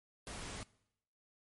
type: noise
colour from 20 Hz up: pink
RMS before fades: -45 dBFS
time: 0.27-0.63 s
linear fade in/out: 0 ms
effects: noise-tail reverb RT60 0.8 s tail -22 dB re dry + MP3 48 kbps